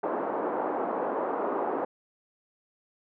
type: band-pass noise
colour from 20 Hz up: pink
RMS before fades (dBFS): -30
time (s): 0.03-1.85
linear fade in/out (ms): 5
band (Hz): 310 to 1100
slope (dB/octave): 24
effects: none